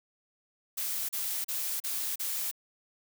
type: noise bursts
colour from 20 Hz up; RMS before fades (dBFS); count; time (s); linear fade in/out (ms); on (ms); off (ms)
blue; -33; 5; 0.77-2.514; 10; 320; 36
effects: none